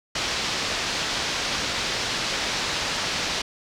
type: low-pass noise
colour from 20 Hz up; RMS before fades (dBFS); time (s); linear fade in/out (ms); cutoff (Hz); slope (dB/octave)
white; -27; 0.15-3.42; 5; 5500; 24
effects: none